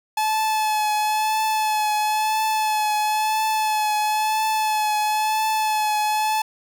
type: tone with vibrato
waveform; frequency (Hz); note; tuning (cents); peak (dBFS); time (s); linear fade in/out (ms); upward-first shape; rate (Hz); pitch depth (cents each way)
45% pulse; 860; A5; -40; -19; 0.17-6.42; 5; triangle; 0.99; 28
effects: none